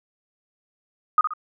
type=tone with echo; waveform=sine; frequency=1244.5 Hz; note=D#6; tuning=in tune; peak=-12 dBFS; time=1.18-1.21 s; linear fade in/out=2 ms; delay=63 ms; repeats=2; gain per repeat=-8 dB; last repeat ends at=1.336 s; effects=none